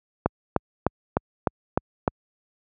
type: click train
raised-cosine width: 1 ms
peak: -5 dBFS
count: 7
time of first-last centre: 0.26-2.078 s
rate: 3.3 Hz
effects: high-pass 60 Hz 12 dB/octave